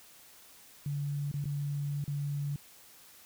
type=tone with dropouts; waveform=sine; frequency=143.5 Hz; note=D3; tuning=40 cents flat; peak=-31 dBFS; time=0.86-2.56 s; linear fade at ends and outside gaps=2 ms; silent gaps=1.315-1.34 / 1.442-1.455 / 2.041-2.078 s; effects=white hiss -56 dBFS RMS until 3.25 s